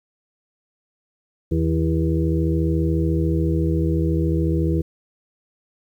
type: harmonic tone with a mistuned harmonic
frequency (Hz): 80.4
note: E2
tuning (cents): -43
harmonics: 1 / 2 / 4 / 5 / 6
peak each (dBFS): -21 / -22 / -23 / -30 / -30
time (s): 1.51-4.82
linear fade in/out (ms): 10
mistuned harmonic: 4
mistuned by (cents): +34
effects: 9-bit